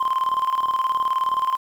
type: tone with tremolo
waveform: sine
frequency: 1046.5 Hz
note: C6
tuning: in tune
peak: -14 dBFS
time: 0-1.57 s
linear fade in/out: 10 ms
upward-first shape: square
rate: 19 Hz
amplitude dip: 70%
effects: tanh soft clip ceiling -16 dBFS + 8-bit